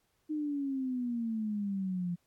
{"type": "exponential sweep", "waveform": "sine", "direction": "down", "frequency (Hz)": [310, 172.1], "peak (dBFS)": -31, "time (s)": [0.29, 2.16], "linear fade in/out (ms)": 20, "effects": ["pink hiss -75 dBFS RMS until 2.26 s", "AAC 64 kbps"]}